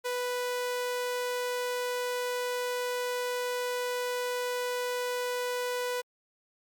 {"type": "tone", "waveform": "sawtooth", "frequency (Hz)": 493.9, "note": "B4", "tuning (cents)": 0, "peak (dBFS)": -26, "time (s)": [0.04, 6.02], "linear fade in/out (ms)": 20, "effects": ["Opus 48 kbps"]}